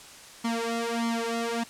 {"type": "tone with flanger", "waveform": "sawtooth", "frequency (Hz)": 231.5, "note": "A#3", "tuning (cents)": -12, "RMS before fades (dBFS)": -29, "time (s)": [0.44, 1.64], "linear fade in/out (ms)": 10, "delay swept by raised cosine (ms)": [0.92, 2.82], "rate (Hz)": 1.6, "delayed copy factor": 0.95, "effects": ["white hiss -47 dBFS RMS until 1.69 s", "low-pass 9000 Hz 12 dB/octave"]}